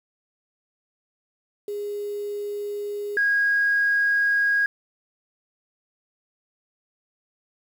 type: tone pair in turn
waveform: sine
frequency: 411.4 / 1640.9 Hz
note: G#4 / G#6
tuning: -16 / -21 cents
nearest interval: 2 octaves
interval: 2395 cents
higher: second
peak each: -27 / -17 dBFS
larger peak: second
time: 1.68-3.17 / 3.17-4.66 s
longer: neither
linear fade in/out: 2 ms
effects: tanh soft clip ceiling -13 dBFS + 8-bit